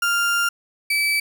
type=tone pair in turn; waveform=35% pulse; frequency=1396.9 / 2305 Hz; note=F6 / D7; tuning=0 / -33 cents; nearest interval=major sixth; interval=867 cents; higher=second; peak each=-16 dBFS; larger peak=neither; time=0.02-0.49 / 0.9-1.2 s; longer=first; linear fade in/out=5 ms; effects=none